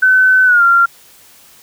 sine tone with pitch glide, 1517 to 1383.1 Hz, F#6 to F6, +43 to -17 cents, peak -6 dBFS, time 0.02-0.86 s, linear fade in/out 10 ms, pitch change -160 cents, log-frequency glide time 0.45-0.63 s, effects white hiss -44 dBFS RMS until 1.62 s

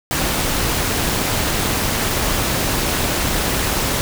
pink noise with amplitude modulation, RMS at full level -17 dBFS, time 0.11-4.01 s, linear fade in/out 0 ms, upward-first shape sine, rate 219 Hz, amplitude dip 50%, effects none

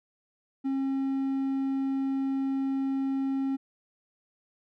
triangle tone, 270 Hz, C#4, 45 cents flat, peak -24 dBFS, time 0.64-3.57 s, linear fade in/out 20 ms, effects none

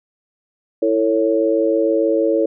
sine chord, A major, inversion second, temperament equal with one note detuned, 329.6 / 447.9 / 554.4 Hz, E4 / A4 / C#5, 0 / +31 / 0 cents, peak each -18 dBFS, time 0.82-2.46 s, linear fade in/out 5 ms, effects none

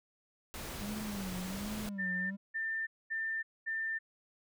pink noise, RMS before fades -43 dBFS, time 0.54-1.89 s, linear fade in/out 0 ms
triangle tone with vibrato, 197.3 Hz, G3, 11 cents sharp, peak -36 dBFS, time 0.8-2.37 s, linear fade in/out 20 ms, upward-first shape sine, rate 1.3 Hz, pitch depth 140 cents each way
sine tone bursts, 1792 Hz, A6, 31 cents sharp, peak -33 dBFS, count 4, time 1.98-3.99 s, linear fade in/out 20 ms, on 330 ms, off 230 ms
effects none

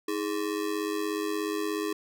square ring-modulated tone, 366.1 Hz, F#4, 18 cents flat, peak -26 dBFS, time 0.08-1.93 s, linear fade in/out 5 ms, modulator 48.4 Hz, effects none

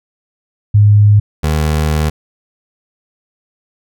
sine / 25% pulse tone pair in turn, 103.83 / 76.78 Hz, G#2 / D#2, 0 / -22 cents, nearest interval perfect fourth, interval 522 cents, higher first, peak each -4 / -8 dBFS, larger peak first, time 0.74-1.2 / 1.43-2.1 s, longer second, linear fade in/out 10 ms, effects none

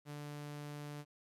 sawtooth tone, 146.83 Hz, D3, in tune, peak -40 dBFS, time 0.05-1.05 s, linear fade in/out 50 ms, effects resampled to 32000 Hz + 12-bit

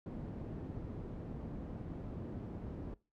white low-pass noise, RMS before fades -44 dBFS, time 0.06-2.94 s, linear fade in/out 2 ms, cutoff 250 Hz, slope 12 dB/octave, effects noise-tail reverb RT60 0.3 s tail -21 dB re dry

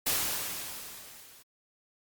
white noise with level ramp, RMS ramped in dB -27 to -55 dBFS, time 0.06-1.43 s, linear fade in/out 10 ms, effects Opus 48 kbps

